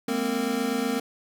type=tone cluster; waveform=square; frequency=205.2 / 233.3 / 261.4 / 460.3 Hz; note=G#3 / A#3 / C4 / A#4; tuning=-21 / +2 / -1 / -22 cents; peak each=-36 / -30 / -29 / -31 dBFS; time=0.08-1 s; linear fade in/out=5 ms; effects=none